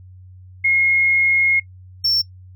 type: tone pair in turn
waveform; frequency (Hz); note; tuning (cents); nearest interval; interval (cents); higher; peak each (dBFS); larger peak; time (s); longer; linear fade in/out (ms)
sine / triangle; 2154 / 5428; C7 / E8; +50 / +50; octave + major third; 1600; second; -13; neither; 0.64-1.6 / 2.04-2.22; first; 10
effects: noise-tail reverb RT60 0.1 s tail -19 dB re dry + added 92 Hz sine -39 dBFS peak until 2.55 s